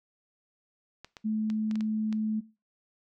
clicks, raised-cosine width 0.2 ms, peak -26 dBFS, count 7, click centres 1.046 / 1.168 / 1.501 / 1.712 / 1.756 / 1.808 / 2.127 s
sine tone, 216.5 Hz, A3, 28 cents flat, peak -26 dBFS, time 1.24-2.41 s, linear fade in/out 20 ms
effects noise-tail reverb RT60 0.3 s tail -19 dB re dry

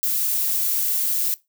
violet noise, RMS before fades -22 dBFS, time 0.03-1.34 s, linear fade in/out 0 ms, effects noise-tail reverb RT60 0.2 s tail -19 dB re dry

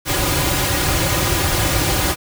pink noise with comb filter, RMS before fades -18 dBFS, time 0.05-2.16 s, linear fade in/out 50 ms, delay 4.5 ms, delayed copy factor -0.85, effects none

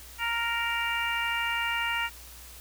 harmonic tone, 466.2 Hz, A#4, in tune, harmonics 2 / 3 / 4 / 5 / 6, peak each -33 / -33 / -33 / -33 / -33 dBFS, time 0.18-2.1 s, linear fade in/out 50 ms, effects added 60 Hz sine -49 dBFS peak until 2.6 s + white hiss -48 dBFS RMS until 2.6 s

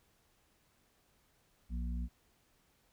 harmonic tone, 59.9 Hz, A#1, 48 cents sharp, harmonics 1 / 3 / 4, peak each -35 / -45 / -47 dBFS, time 1.69-2.09 s, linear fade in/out 50 ms, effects pink hiss -72 dBFS RMS until 2.92 s

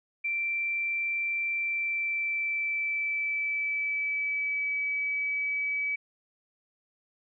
sine tone with pitch glide, 2349 to 2287 Hz, D7 to D7, 0 to -47 cents, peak -27 dBFS, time 0.24-5.96 s, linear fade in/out 10 ms, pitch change -47 cents, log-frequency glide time 1.52-4.76 s, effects none

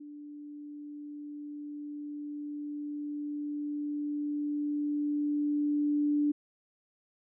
sine tone with level ramp, 293.7 Hz, D4, in tune, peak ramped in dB -43 to -24 dBFS, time 0-6.32 s, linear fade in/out 10 ms, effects none

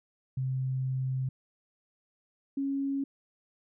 sine tone pair in turn, 130.8 / 275.6 Hz, C3 / C#4, 0 / -10 cents, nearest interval octave + minor second, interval 1290 cents, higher second, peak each -28 dBFS, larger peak neither, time 0.37-1.29 / 2.57-3.04 s, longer first, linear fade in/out 5 ms, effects none

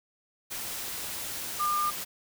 sine tone in noise, 1203 Hz, D6, 41 cents sharp, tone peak -25 dBFS, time 1.59-1.91 s, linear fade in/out 20 ms, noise white, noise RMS -36 dBFS, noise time 0.5-2.05 s, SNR +8 dB, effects none

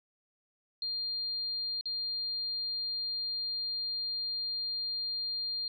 sine tone with dropouts, 4200 Hz, C8, 6 cents sharp, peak -32 dBFS, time 0.82-5.68 s, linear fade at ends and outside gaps 2 ms, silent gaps 1.811-1.856 s, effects none

